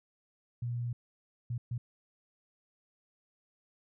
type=tone bursts at uneven times; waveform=sine; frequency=120 Hz; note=B2; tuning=49 cents flat; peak=-32 dBFS; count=3; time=0.62-0.93 / 1.5-1.58 / 1.71-1.78 s; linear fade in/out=5 ms; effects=none